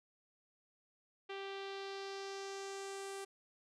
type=tone with low-pass filter sweep; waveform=sawtooth; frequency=392 Hz; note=G4; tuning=in tune; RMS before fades=-45 dBFS; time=1.29-3.25 s; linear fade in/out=10 ms; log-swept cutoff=3100 to 9500 Hz; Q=2.1; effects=none